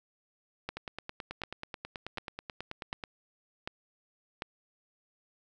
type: two click trains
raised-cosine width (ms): 0.3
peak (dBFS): -19 / -22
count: 6 / 22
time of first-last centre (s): 0.69-4.421 / 0.77-3.038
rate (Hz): 1.34 / 9.26
effects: none